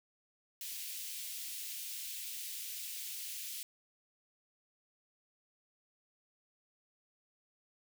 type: high-pass noise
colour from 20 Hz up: white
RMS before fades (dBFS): -43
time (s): 0.61-3.63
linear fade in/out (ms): 2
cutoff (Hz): 2400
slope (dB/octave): 24
effects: none